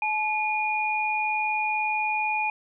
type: tone pair together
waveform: sine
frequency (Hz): 858.8 / 2439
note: A5 / D#7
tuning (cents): -42 / -35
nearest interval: octave + tritone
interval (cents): 1807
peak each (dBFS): -26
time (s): 0.02-2.5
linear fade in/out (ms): 2
effects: none